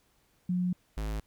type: tone pair in turn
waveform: sine / square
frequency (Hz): 180 / 53.13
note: F#3 / G#1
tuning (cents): -47 / +40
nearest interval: octave + major sixth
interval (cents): 2113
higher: first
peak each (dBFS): -26 / -32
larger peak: first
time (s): 0.49-0.73 / 0.97-1.2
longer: first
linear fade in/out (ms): 5
effects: pink hiss -69 dBFS RMS until 1.26 s